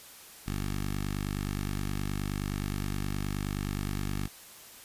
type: tone with notch filter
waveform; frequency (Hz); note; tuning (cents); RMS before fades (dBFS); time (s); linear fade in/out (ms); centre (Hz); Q
10% pulse; 49.55; G1; +19; -33; 0.46-4.28; 20; 600; 0.88
effects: white hiss -50 dBFS RMS until 4.84 s + resampled to 32000 Hz